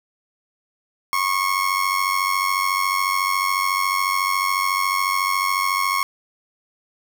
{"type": "tone with amplitude modulation", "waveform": "30% pulse", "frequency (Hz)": 1092, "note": "C#6", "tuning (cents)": -26, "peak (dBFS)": -13, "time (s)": [1.13, 6.03], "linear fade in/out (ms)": 0, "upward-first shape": "sine", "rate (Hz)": 94, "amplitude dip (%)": 70, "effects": []}